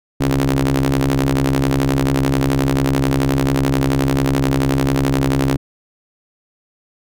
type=ring-modulated tone; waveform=sawtooth; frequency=67.1 Hz; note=C2; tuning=44 cents sharp; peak=-7 dBFS; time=0.2-5.57 s; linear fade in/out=10 ms; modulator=207 Hz; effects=none